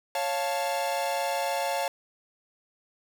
45% pulse chord, Db augmented, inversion none, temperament equal, 554.4 / 698.5 / 880 Hz, Db5 / F5 / A5, 0 / 0 / 0 cents, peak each -31 dBFS, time 0.15-1.88 s, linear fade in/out 2 ms, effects none

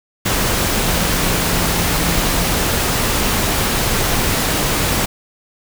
sine tone in noise, 171.9 Hz, F3, 27 cents flat, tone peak -25 dBFS, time 0.86-2.52 s, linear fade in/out 10 ms, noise pink, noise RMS -17 dBFS, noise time 0.25-5.06 s, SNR -11 dB, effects none

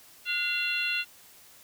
harmonic tone with a mistuned harmonic, 686 Hz, F5, 31 cents flat, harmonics 2 / 3 / 4 / 5 / 6, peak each -34 / -38 / -28 / -37 / -37 dBFS, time 0.25-1.05 s, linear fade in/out 50 ms, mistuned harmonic 2, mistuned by +84 cents, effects white hiss -54 dBFS RMS until 1.63 s

